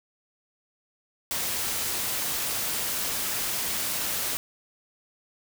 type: noise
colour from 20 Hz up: white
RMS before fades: -29 dBFS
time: 1.31-4.37 s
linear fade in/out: 0 ms
effects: none